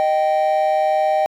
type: tone pair together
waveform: triangle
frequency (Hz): 619.8 / 778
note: D#5 / G5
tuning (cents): -7 / -13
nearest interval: major third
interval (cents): 394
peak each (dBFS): -15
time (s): 0-1.26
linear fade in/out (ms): 0
effects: tanh soft clip ceiling -6 dBFS